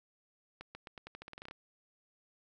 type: accelerating click train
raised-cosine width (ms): 0.3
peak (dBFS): -30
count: 14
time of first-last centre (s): 0.61-1.511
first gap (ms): 140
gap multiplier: 0.87
effects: none